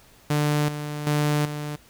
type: tone with tremolo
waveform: sawtooth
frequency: 148.5 Hz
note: D3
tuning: 20 cents sharp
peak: -16 dBFS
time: 0.3-1.76 s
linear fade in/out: 5 ms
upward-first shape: square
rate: 1.3 Hz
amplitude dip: 65%
effects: pink hiss -54 dBFS RMS until 1.89 s